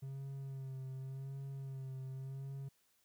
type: tone with vibrato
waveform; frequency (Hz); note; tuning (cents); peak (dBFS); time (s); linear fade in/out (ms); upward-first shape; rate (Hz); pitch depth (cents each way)
triangle; 134.4; C3; +47; -40; 0.02-2.69; 10; sine; 0.88; 34
effects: white hiss -75 dBFS RMS until 3.04 s